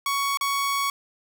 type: tone with dropouts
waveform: sawtooth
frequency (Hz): 1116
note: C#6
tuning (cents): +11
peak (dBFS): -19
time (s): 0.06-0.9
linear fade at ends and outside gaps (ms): 2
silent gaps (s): 0.373-0.41
effects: none